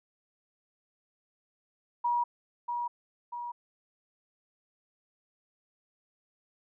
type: tone with echo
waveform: sine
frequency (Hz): 959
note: A#5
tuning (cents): +49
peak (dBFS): -25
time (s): 2.04-2.24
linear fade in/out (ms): 10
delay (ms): 640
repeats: 2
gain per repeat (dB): -5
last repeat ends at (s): 3.52
effects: none